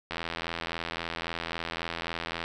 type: click train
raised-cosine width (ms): 0.3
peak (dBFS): -16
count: 196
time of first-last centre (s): 0.11-2.44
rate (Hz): 83.7
effects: none